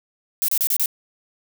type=noise bursts; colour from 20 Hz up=violet; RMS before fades=-20 dBFS; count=5; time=0.42-0.859 s; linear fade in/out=0 ms; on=63 ms; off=31 ms; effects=none